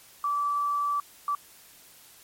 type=tone bursts at uneven times; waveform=sine; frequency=1158 Hz; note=D6; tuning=25 cents flat; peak=-24 dBFS; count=2; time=0.24-1 / 1.28-1.35 s; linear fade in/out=2 ms; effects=white hiss -53 dBFS RMS until 2.23 s + MP3 64 kbps